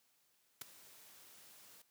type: noise with ADSR envelope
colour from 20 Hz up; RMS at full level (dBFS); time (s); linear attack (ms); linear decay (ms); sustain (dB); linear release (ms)
white; -41; 0.61-1.82; 6; 9; -19; 4
effects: white hiss -75 dBFS RMS until 1.9 s + high-pass 100 Hz 12 dB/octave